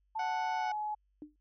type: tone with pitch glide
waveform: sine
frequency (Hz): 880 to 847.1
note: A5 to G#5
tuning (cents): 0 to +34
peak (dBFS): -33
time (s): 0.15-0.95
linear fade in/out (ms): 10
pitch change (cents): -66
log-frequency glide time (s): 0.57-0.72
type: harmonic tone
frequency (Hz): 739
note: F#5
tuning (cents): -2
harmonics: 1 / 2 / 3 / 4 / 5 / 6 / 7 / 8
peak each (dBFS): -35 / -43 / -45 / -53 / -60 / -60 / -55 / -59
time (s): 0.19-0.72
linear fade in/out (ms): 5
type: tone with exponential decay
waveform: sine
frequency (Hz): 300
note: D4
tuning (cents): +37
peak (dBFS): -39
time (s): 1.22-1.36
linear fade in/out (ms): 1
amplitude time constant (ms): 29
effects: added 49 Hz sine -70 dBFS peak until 1.4 s